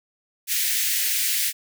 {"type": "high-pass noise", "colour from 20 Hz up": "white", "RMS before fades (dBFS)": -23, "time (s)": [0.47, 1.53], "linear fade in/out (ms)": 50, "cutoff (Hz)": 1700, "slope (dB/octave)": 48, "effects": []}